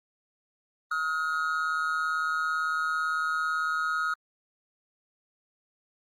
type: tone pair together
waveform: triangle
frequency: 1271.1 / 1429 Hz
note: D#6 / F6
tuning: +37 / +39 cents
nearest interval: major second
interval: 202 cents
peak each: -27 dBFS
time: 0.91-4.14 s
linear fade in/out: 5 ms
effects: Opus 24 kbps